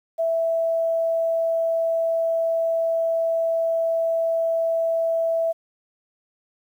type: tone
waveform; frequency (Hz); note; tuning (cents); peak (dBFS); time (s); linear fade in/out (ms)
sine; 659.3; E5; 0; -19; 0.18-5.53; 20
effects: 9-bit